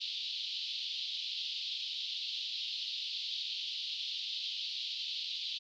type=band-pass noise; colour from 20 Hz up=white; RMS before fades=-39 dBFS; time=0-5.59 s; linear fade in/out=20 ms; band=3000 to 4400 Hz; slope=48 dB/octave; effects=none